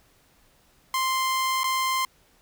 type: tone with dropouts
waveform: sawtooth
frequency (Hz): 1046.5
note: C6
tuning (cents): 0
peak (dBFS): -19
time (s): 0.94-2.05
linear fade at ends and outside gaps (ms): 2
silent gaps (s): 1.634-1.641
effects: pink hiss -61 dBFS RMS until 2.41 s